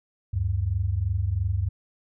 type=tone pair together; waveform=sine; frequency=75.02 / 98 Hz; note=D2 / G2; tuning=+37 / 0 cents; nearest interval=perfect fourth; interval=463 cents; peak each=-27 / -24 dBFS; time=0.33-1.69 s; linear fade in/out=10 ms; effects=none